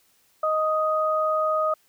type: tone pair together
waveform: sine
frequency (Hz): 624 / 1248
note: D#5 / D#6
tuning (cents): +5 / +5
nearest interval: octave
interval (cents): 1200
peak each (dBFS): -23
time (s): 0.43-1.74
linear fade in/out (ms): 5
effects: white hiss -63 dBFS RMS until 1.88 s